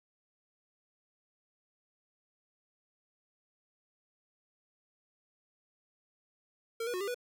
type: tone with pitch steps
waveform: square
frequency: 457.7 / 483.5 / 364.5 / 400 / 489.8 Hz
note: A#4 / B4 / F#4 / G4 / B4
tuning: -32 / -37 / -26 / +35 / -14 cents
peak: -34 dBFS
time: 6.8-7.145 s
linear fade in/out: 5 ms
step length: 69 ms
effects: none